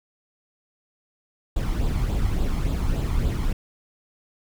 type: noise with flanger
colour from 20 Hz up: brown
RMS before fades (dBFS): -23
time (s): 1.56-3.53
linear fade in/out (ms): 5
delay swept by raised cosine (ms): 0.25 to 0.97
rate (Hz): 3.5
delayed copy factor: +0.55
effects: none